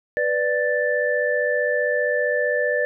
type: tone cluster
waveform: sine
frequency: 493.7 / 589 / 1761 Hz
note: B4 / D5 / A6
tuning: -1 / +5 / +1 cents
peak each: -23 dBFS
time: 0.17-2.85 s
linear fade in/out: 0 ms
effects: none